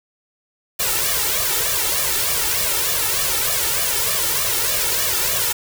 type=noise with flanger; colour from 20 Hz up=white; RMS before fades=-20 dBFS; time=0.79-5.53 s; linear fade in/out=10 ms; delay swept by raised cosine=1.7 to 2.27 ms; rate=3.3 Hz; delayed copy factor=+0.95; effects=none

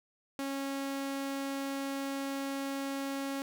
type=tone; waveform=sawtooth; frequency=274.6 Hz; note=C#4; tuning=16 cents flat; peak=-30 dBFS; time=0.39-3.42 s; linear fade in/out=0 ms; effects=11-bit

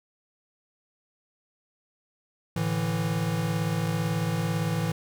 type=chord; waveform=square; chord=A suspended fourth; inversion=none; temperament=equal; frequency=110 / 146.83 / 164.81 Hz; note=A2 / D3 / E3; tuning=0 / 0 / 0 cents; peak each=-31 / -34 / -28 dBFS; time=2.56-4.92 s; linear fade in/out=5 ms; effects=none

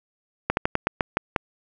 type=slowing click train; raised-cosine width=0.5 ms; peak=-5 dBFS; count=8; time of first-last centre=0.5-1.362 s; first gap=71 ms; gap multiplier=1.18; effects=none

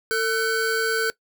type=tone pair together; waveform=square; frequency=448.3 / 1508 Hz; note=A4 / F#6; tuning=+32 / +32 cents; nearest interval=octave + major sixth; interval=2100 cents; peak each=-24 dBFS; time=0.11-1.1 s; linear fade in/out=0 ms; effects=noise-tail reverb RT60 0.1 s tail -20 dB re dry

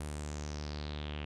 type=tone with low-pass filter sweep; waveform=sawtooth; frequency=74.4 Hz; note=D2; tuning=23 cents sharp; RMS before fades=-40 dBFS; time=0-1.25 s; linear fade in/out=5 ms; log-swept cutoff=10000 to 2800 Hz; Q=4.4; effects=none

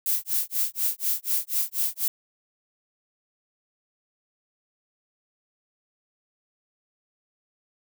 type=noise with tremolo; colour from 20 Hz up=violet; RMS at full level=-23 dBFS; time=0.06-2.08 s; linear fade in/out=2 ms; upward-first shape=sine; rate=4.1 Hz; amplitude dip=100%; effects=none

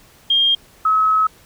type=tone pair in turn; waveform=sine; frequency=3215 / 1284.4 Hz; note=G7 / E6; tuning=+43 / -45 cents; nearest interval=octave + major third; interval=1588 cents; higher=first; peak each=-12 dBFS; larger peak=neither; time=0.3-0.55 / 0.85-1.27 s; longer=second; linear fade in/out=5 ms; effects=pink hiss -49 dBFS RMS until 1.45 s

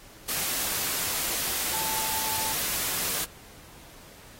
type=tone in noise; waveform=sine; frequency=880 Hz; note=A5; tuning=in tune; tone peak=-35 dBFS; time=1.73-2.53 s; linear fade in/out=10 ms; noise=white; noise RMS=-29 dBFS; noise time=0.28-3.25 s; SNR=-9 dB; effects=pink hiss -50 dBFS RMS until 4.39 s + AAC 48 kbps

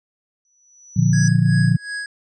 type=tone with exponential growth; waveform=sine; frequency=5920 Hz; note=F#8; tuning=in tune; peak=-23 dBFS; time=0.45-1.28 s; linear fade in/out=1 ms; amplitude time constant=180 ms
type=chord; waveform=sine; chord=Bb major; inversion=none; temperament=equal; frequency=116.54 / 146.83 / 174.61 Hz; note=Bb2 / D3 / F3; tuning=0 / 0 / 0 cents; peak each=-17 dBFS; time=0.96-1.77 s; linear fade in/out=10 ms
type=tone with tremolo; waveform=square; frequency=1661.2 Hz; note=G#6; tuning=in tune; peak=-25 dBFS; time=1.13-2.06 s; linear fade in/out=2 ms; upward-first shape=sine; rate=2.7 Hz; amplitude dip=85%
effects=resampled to 22050 Hz

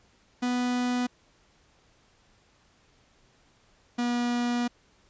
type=tone pair in turn; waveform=45% pulse; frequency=246.9 / 241.4 Hz; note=B3 / B3; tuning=0 / -39 cents; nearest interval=unison; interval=39 cents; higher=first; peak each=-25 dBFS; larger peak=neither; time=0.42-1.07 / 3.98-4.68 s; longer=second; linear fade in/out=10 ms; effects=pink hiss -63 dBFS RMS until 5.09 s + resampled to 16000 Hz

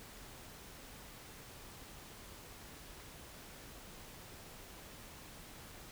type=silence; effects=pink hiss -53 dBFS RMS until 5.91 s

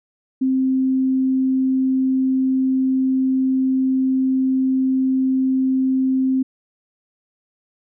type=tone; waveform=sine; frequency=262.2 Hz; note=C4; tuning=4 cents sharp; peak=-15 dBFS; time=0.41-6.43 s; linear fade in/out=10 ms; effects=none

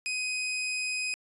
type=tone; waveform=sawtooth; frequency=2507 Hz; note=D#7; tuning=12 cents sharp; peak=-26 dBFS; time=0.06-1.14 s; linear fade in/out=0 ms; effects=resampled to 24000 Hz

